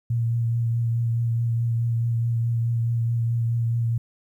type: tone with vibrato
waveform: sine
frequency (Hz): 116.54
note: A#2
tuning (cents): 0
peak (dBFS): -20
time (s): 0.1-3.98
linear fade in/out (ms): 5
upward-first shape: triangle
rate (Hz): 4.7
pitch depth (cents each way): 23
effects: 10-bit